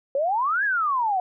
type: exponential two-way sweep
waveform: sine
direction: up then down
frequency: 530 to 1718 to 716 Hz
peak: -20 dBFS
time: 0.15-1.2 s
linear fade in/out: 2 ms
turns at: 0.64 s
effects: none

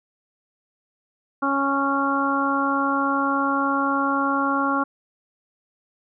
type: harmonic tone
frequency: 276.6 Hz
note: C#4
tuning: 4 cents flat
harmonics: 1 / 2 / 3 / 4 / 5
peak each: -24 / -30 / -28 / -24 / -25 dBFS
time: 1.42-4.84 s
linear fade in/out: 10 ms
effects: none

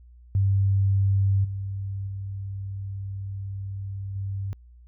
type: tone with level steps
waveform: sine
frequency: 98 Hz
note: G2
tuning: in tune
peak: -18 / -28 / -30 / -27 dBFS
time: 0.35-4.53 s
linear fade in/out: 0 ms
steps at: 1.44 / 2.07 / 4.15 s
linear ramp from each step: 10 ms
effects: added 60 Hz sine -47 dBFS peak until 4.87 s

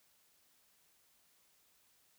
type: silence
effects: white hiss -71 dBFS RMS until 2.18 s

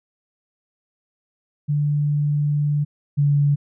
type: tone pair in turn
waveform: sine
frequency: 146.83 / 143.89 Hz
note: D3 / D3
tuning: 0 / -35 cents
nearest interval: unison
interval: 35 cents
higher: first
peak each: -17 / -14 dBFS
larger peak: second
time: 1.68-2.85 / 3.17-3.56 s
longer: first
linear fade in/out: 20 ms
effects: none

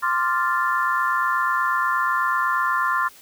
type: chord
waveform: sine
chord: D minor seventh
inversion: third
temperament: equal with one note detuned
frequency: 1046.5 / 1174.7 / 1389.7 / 1760 Hz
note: C6 / D6 / F6 / A6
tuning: 0 / 0 / -9 / 0 cents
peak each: -22 / -27 / -24 / -26 dBFS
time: 0.02-3.09 s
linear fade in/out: 20 ms
effects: white hiss -48 dBFS RMS until 3.21 s

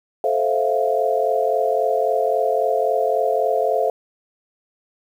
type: chord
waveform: sine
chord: F major seventh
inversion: first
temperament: just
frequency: 436.5 / 523.8 / 654.8 / 698.5 Hz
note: A4 / C5 / E5 / F5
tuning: -14 / +2 / -12 / 0 cents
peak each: -22 dBFS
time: 0.24-3.9 s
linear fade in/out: 2 ms
effects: 8-bit

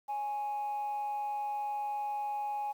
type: tone with amplitude modulation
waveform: sine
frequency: 830.6 Hz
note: G#5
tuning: in tune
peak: -29 dBFS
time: 0.08-2.73 s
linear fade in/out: 20 ms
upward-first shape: sine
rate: 270 Hz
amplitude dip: 35%
effects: tanh soft clip ceiling -30 dBFS + 10-bit

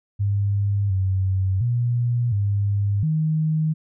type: tone with pitch steps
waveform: sine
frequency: 100.8 / 95 / 120.3 / 101.2 / 156.6 Hz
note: G2 / F#2 / B2 / G#2 / D#3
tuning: +49 / +46 / -45 / -44 / +11 cents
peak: -18 dBFS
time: 0.19-3.74 s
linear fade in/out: 20 ms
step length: 710 ms
effects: none

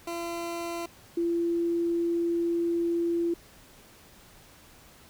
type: tone pair in turn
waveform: 20% pulse / sine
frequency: 340 / 340 Hz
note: F4 / F4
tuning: -46 / -46 cents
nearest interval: unison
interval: 0 cents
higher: neither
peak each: -27 / -24 dBFS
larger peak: second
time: 0.07-0.86 / 1.17-3.34 s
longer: second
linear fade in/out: 5 ms
effects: pink hiss -54 dBFS RMS until 5.09 s

